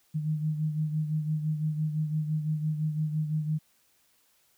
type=beating tone pair; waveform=sine; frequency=153.5 / 159.4 Hz; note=D#3 / D#3; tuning=-23 / +42 cents; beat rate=5.9 Hz; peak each=-27 / -35 dBFS; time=0.14-3.59 s; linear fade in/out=20 ms; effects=white hiss -67 dBFS RMS until 4.57 s